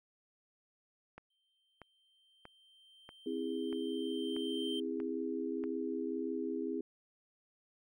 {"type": "click train", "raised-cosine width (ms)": 0.5, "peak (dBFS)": -34, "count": 8, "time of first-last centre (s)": [1.18, 5.639], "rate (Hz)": 1.57}
{"type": "tone with exponential growth", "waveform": "triangle", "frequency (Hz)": 3132, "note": "G7", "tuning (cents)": -2, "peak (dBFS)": -37, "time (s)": [1.3, 4.8], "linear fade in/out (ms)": 5, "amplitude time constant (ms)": 760}
{"type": "chord", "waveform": "sine", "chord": "C augmented", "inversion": "none", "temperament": "just", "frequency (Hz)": [261.6, 327, 408.8], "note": ["C4", "E4", "G#4"], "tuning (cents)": [0, -14, -27], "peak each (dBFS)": -39, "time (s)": [3.26, 6.81], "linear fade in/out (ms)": 5}
{"effects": []}